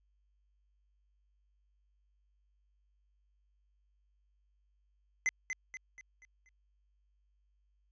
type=tone with echo; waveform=square; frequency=2044 Hz; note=C7; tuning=41 cents flat; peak=-28 dBFS; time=5.26-5.29 s; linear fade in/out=0 ms; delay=240 ms; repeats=5; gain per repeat=-7 dB; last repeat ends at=6.49 s; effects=added 50 Hz sine -70 dBFS peak until 7.91 s + resampled to 16000 Hz